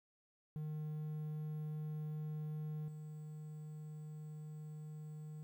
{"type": "tone with level steps", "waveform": "triangle", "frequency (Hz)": 152.9, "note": "D#3", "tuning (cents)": -30, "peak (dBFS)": [-38, -44], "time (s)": [0.56, 5.43], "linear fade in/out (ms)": 0, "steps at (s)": 2.88, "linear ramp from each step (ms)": 2, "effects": ["12-bit"]}